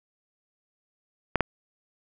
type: clicks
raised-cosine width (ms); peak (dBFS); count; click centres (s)
0.5; -7; 2; 1.357 / 1.407
effects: none